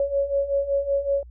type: beating tone pair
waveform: sine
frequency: 554.4 / 559.7 Hz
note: C#5 / C#5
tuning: 0 / +17 cents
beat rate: 5.3 Hz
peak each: -26 / -22 dBFS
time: 0-1.23 s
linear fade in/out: 2 ms
effects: added 60 Hz sine -41 dBFS peak until 1.3 s